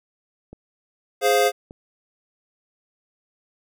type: clicks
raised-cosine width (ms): 2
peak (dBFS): -26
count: 2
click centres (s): 0.53 / 1.709
type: chord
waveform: square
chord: F minor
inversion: first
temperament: equal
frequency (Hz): 415.3 / 523.3 / 698.5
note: Ab4 / C5 / F5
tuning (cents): 0 / 0 / 0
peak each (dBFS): -21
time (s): 1.21-1.52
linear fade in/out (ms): 50
effects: none